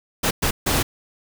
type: noise bursts at uneven times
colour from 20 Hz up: pink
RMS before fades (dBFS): -20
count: 3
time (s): 0.23-0.31 / 0.42-0.51 / 0.66-0.83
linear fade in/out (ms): 10
effects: none